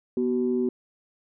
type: tone pair together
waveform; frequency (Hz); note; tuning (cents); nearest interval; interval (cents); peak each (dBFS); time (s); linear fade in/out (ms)
sine; 245.1 / 377.1; B3 / F#4; -13 / +33; perfect fifth; 746; -24; 0.17-0.69; 2
effects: tanh soft clip ceiling -14 dBFS